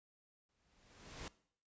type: noise with exponential growth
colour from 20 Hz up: pink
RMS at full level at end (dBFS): -45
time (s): 0.49-1.28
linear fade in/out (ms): 1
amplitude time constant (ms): 170
effects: noise-tail reverb RT60 0.6 s tail -20 dB re dry + resampled to 16000 Hz